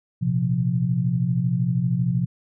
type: chord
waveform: sine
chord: Bb suspended second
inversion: none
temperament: equal with one note detuned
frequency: 116.54 / 129.31 / 174.61 Hz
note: Bb2 / C3 / F3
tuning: 0 / -20 / 0 cents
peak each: -27 / -22 / -23 dBFS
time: 0.21-2.26 s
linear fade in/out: 20 ms
effects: none